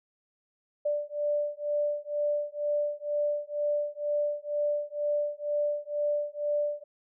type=beating tone pair; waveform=sine; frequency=587.3 / 589.4 Hz; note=D5 / D5; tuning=0 / +6 cents; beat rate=2.1 Hz; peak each=-30 dBFS; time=0.85-6.84 s; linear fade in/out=10 ms; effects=none